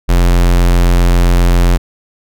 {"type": "tone", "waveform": "square", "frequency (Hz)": 43.76, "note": "F1", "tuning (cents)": 4, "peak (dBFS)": -7, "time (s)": [0.08, 1.78], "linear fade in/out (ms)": 20, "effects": []}